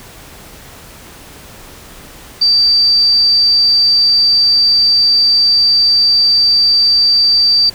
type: tone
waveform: sine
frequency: 4653 Hz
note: D8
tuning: 17 cents flat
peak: -7 dBFS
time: 2.41-7.7 s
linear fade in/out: 10 ms
effects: pink hiss -36 dBFS RMS until 7.74 s